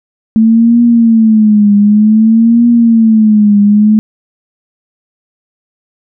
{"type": "tone with vibrato", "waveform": "sine", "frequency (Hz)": 220, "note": "A3", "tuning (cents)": 0, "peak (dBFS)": -3, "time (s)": [0.36, 3.99], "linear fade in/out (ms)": 0, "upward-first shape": "triangle", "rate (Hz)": 0.54, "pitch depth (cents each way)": 140, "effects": []}